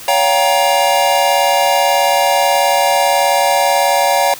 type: chord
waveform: square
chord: G half-diminished seventh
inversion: second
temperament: just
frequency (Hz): 564.5 / 705.6 / 784 / 940.8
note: Db5 / F5 / G5 / Bb5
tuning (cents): +31 / +18 / 0 / +16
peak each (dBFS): -17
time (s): 0.08-4.34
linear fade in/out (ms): 2
effects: white hiss -32 dBFS RMS until 4.39 s